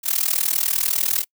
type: noise with amplitude modulation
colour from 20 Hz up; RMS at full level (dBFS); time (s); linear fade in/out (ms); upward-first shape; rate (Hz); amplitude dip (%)
blue; -17; 0.03-1.25; 50; sine; 40; 95
effects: noise-tail reverb RT60 0.1 s tail -26 dB re dry